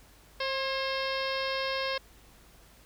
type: harmonic tone with a mistuned harmonic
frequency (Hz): 533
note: C5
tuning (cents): +32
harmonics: 1 / 2 / 3 / 4 / 5 / 6 / 7 / 8 / 9 / 10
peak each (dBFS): -33 / -36 / -38 / -39 / -40 / -41 / -41 / -42 / -43 / -43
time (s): 0.4-1.98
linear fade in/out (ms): 5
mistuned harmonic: 3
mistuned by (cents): +39
effects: added 50 Hz sine -58 dBFS peak until 2.85 s + pink hiss -58 dBFS RMS until 2.85 s